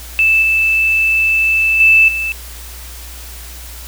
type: tone with level steps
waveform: sine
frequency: 2637 Hz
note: E7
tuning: in tune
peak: -8 / -10 / -5 / -16 dBFS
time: 0.19-2.32 s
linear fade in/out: 0 ms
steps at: 0.42 / 1.8 / 2.08 s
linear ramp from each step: 5 ms
effects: added 60 Hz sine -31 dBFS peak until 3.87 s + white hiss -34 dBFS RMS until 3.87 s